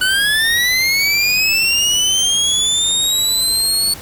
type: linear sweep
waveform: 25% pulse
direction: up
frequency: 1480 to 4435 Hz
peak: -9 dBFS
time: 0.01-3.94 s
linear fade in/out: 5 ms
effects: pink hiss -34 dBFS RMS until 4.01 s